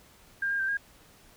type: tone with pitch steps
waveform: sine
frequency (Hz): 1601 / 1613 / 1566 / 1625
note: G6 / G6 / G6 / G#6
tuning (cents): +36 / +49 / -2 / -38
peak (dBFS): -26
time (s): 0.42-0.772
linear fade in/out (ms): 5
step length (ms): 88
effects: pink hiss -57 dBFS RMS until 1.36 s